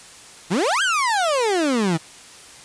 30% pulse exponential two-way sweep, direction up then down, 154.1 to 1636 to 154.1 Hz, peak -15 dBFS, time 0.5-1.98 s, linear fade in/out 20 ms, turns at 0.82 s, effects white hiss -43 dBFS RMS until 2.64 s + resampled to 22050 Hz

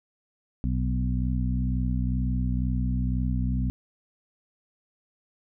harmonic tone with a mistuned harmonic, 62.1 Hz, B1, 10 cents sharp, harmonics 1 / 2 / 3 / 4, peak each -26 / -29 / -31 / -32 dBFS, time 0.64-3.7 s, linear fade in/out 0 ms, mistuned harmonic 1, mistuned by -43 cents, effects none

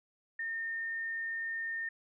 sine tone, 1822 Hz, A#6, 40 cents flat, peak -34 dBFS, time 0.39-1.89 s, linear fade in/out 5 ms, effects none

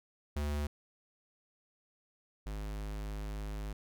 square tone pair in turn, 73.42 / 51.72 Hz, D2 / G#1, 0 / -6 cents, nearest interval tritone, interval 606 cents, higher first, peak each -33 / -38 dBFS, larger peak first, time 0.36-0.67 / 2.46-3.73 s, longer second, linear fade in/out 5 ms, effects none

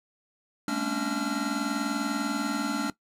square tone cluster, 208.3 / 228.5 / 268.2 / 288.5 / 1373 Hz, G#3 / A#3 / C4 / D4 / F6, +5 / -34 / +43 / -31 / -30 cents, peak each -36 / -35 / -37 / -31 / -34 dBFS, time 0.68-2.9 s, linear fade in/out 2 ms, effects noise-tail reverb RT60 0.1 s tail -18 dB re dry + low-pass 12000 Hz 12 dB/octave

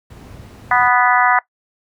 brown noise, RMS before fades -33 dBFS, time 0.1-0.88 s, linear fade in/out 5 ms
harmonic tone, 246.9 Hz, B3, in tune, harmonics 3 / 4 / 5 / 6 / 7 / 8, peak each -16 / -17 / -18 / -19 / -19 / -20 dBFS, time 0.71-1.39 s, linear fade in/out 2 ms
effects noise-tail reverb RT60 0.1 s tail -20 dB re dry + high-pass 80 Hz 12 dB/octave

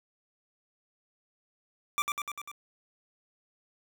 25% pulse tone with echo, 1174.7 Hz, D6, in tune, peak -22 dBFS, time 1.98-2.02 s, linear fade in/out 0 ms, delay 99 ms, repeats 5, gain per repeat -3 dB, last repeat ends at 2.515 s, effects none

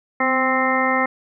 harmonic tone with a mistuned harmonic, 261.6 Hz, C4, in tune, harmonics 1 / 2 / 3 / 4 / 5 / 7 / 8, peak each -24 / -24 / -24 / -24 / -24 / -24 / -24 dBFS, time 0.2-1.06 s, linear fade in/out 5 ms, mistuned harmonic 1, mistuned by -32 cents, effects none

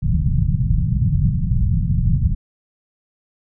white low-pass noise, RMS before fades -17 dBFS, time 0.02-2.35 s, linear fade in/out 20 ms, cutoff 170 Hz, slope 48 dB/octave, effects none

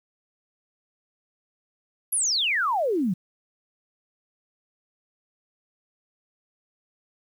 sine exponential sweep, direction down, 11710 to 167.8 Hz, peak -21 dBFS, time 2.12-3.14 s, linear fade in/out 10 ms, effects 9-bit

